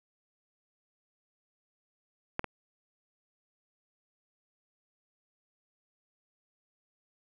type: clicks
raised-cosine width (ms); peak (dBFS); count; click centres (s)
0.5; -14 / -20; 2; 2.394 / 2.443
effects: none